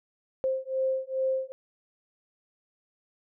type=beating tone pair; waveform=sine; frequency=525 / 527.4 Hz; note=C5 / C5; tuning=+6 / +14 cents; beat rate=2.4 Hz; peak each=-29 dBFS; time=0.44-1.52 s; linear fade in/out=0 ms; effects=none